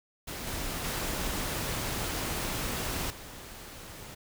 pink noise with level steps, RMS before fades -38 / -35 / -33 / -45 dBFS, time 0.27-4.15 s, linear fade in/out 10 ms, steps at 0.47 / 0.84 / 3.1 s, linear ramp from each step 5 ms, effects none

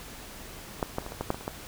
clicks, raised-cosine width 1 ms, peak -28 / -12 / -14 / -29 / -23 / -23 / -16 / -11 / -22 / -28 / -16 dBFS, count 11, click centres 0.796 / 0.828 / 0.984 / 1.024 / 1.064 / 1.121 / 1.21 / 1.304 / 1.345 / 1.41 / 1.479 s, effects pink hiss -44 dBFS RMS until 1.67 s

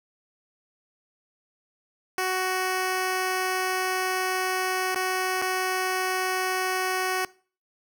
10% pulse tone with dropouts, 372.2 Hz, F#4, 10 cents sharp, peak -16 dBFS, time 2.18-7.25 s, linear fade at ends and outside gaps 1 ms, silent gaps 4.947-4.958 / 5.417-5.422 s, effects noise-tail reverb RT60 0.4 s tail -21 dB re dry

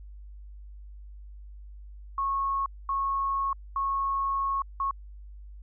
sine tone bursts at uneven times, 1097 Hz, C#6, 18 cents flat, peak -25 dBFS, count 4, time 2.18-2.66 / 2.89-3.53 / 3.76-4.62 / 4.8-4.91 s, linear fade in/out 2 ms, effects added 50 Hz sine -42 dBFS peak until 5.62 s

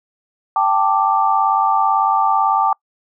sine chord, G suspended second, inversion none, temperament just, 784 / 882 / 1176 Hz, G5 / A5 / D6, 0 / +4 / +2 cents, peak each -17 dBFS, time 0.56-2.73 s, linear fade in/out 2 ms, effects noise-tail reverb RT60 0.1 s tail -26 dB re dry

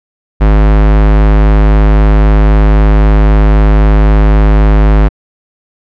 square tone, 51.91 Hz, G#1, in tune, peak -4 dBFS, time 0.4-5.09 s, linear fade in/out 20 ms, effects low-pass 2000 Hz 12 dB/octave

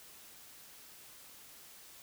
silence, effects white hiss -55 dBFS RMS until 2.02 s

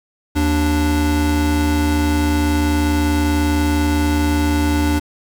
square tone pair together, 77.79 / 293.7 Hz, D#2 / D4, 0 / 0 cents, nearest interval octave + major seventh, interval 2300 cents, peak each -18 dBFS, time 0.35-5 s, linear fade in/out 20 ms, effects 7-bit

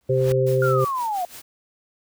pink noise with exponential growth, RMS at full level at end -31 dBFS, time 0.01-0.32 s, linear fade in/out 0 ms, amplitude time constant 66 ms
harmonic tone, 130.5 Hz, C3, 4 cents flat, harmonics 1 / 3 / 4, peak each -21 / -21 / -21 dBFS, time 0.09-0.85 s, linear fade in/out 10 ms
white noise with tremolo, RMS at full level -39 dBFS, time 0.46-1.42 s, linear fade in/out 10 ms, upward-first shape sine, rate 5.8 Hz, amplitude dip 75%
sine linear sweep, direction down, 1435 to 687 Hz, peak -22 dBFS, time 0.62-1.25 s, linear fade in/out 2 ms
effects none

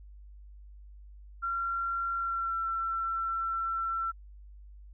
sine tone with pitch glide, 1371 to 1345.9 Hz, F6 to E6, -32 to +36 cents, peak -29 dBFS, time 1.42-4.12 s, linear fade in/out 20 ms, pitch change -32 cents, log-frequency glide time 2.16-2.65 s, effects added 50 Hz sine -47 dBFS peak until 4.93 s

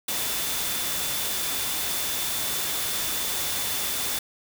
sine tone in noise, 3520 Hz, A7, in tune, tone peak -36 dBFS, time 0.08-4.19 s, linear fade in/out 5 ms, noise white, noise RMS -28 dBFS, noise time 0.08-4.19 s, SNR -11 dB, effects none

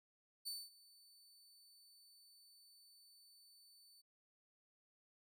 sawtooth tone with ADSR envelope, 4520 Hz, C#8, 33 cents sharp, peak -39 dBFS, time 0.45-4.02 s, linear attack 24 ms, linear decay 220 ms, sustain -22 dB, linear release 18 ms, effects none

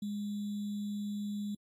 sine tone with sample-and-hold, 205.9 Hz, G#3, 15 cents flat, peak -34 dBFS, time 0.02-1.55 s, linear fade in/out 5 ms, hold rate 3675 Hz, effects AAC 48 kbps

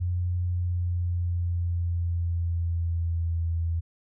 sine tone with pitch glide, 88.8 to 83.33 Hz, F2 to E2, +29 to +19 cents, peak -24 dBFS, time 0-3.81 s, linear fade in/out 20 ms, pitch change -110 cents, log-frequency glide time 0.45-3.43 s, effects none

